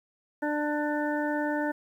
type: harmonic tone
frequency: 297 Hz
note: D4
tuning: 20 cents sharp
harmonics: 1 / 2 / 3 / 5 / 6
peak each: -29 / -32 / -34 / -36 / -37 dBFS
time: 0.42-1.72 s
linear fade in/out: 10 ms
effects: 10-bit